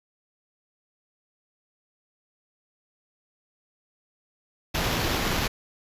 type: noise with sample-and-hold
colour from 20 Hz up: pink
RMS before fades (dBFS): -26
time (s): 4.74-5.48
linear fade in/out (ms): 10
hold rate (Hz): 8820
effects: resampled to 32000 Hz